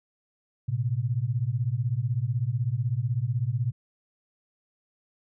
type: beating tone pair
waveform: sine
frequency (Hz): 112.7 / 128.7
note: A2 / C3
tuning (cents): +42 / -28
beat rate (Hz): 16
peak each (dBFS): -27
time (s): 0.68-3.72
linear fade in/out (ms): 10
effects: none